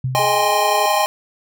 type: tone with exponential decay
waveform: sine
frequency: 129.2 Hz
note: C3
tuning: 21 cents flat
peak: -16 dBFS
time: 0.04-0.6 s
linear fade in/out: 5 ms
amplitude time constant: 120 ms
type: chord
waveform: square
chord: Ab major seventh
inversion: second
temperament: equal with one note detuned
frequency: 622.3 / 799.1 / 830.6 / 1046.5 Hz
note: Eb5 / G5 / Ab5 / C6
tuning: 0 / +33 / 0 / 0 cents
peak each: -21 dBFS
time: 0.15-1.06 s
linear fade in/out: 0 ms
type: tone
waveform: sine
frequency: 422.8 Hz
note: G#4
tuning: 31 cents sharp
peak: -25 dBFS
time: 0.19-0.86 s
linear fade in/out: 2 ms
effects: none